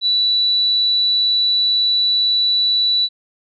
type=tone; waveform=sine; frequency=3951 Hz; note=B7; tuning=in tune; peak=-13 dBFS; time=0.01-3.09 s; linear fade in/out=50 ms; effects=none